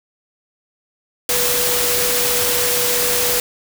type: tone in noise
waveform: sine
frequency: 489 Hz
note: B4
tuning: 17 cents flat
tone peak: -23 dBFS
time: 1.29-3.4 s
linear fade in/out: 2 ms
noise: white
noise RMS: -18 dBFS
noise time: 1.29-3.4 s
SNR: -8 dB
effects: none